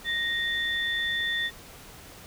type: tone pair together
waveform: sine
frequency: 1864.7 / 3528 Hz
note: A#6 / A7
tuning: 0 / +4 cents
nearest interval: major seventh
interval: 1104 cents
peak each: -27 / -30 dBFS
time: 0.04-1.51 s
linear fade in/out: 50 ms
effects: pink hiss -47 dBFS RMS until 2.26 s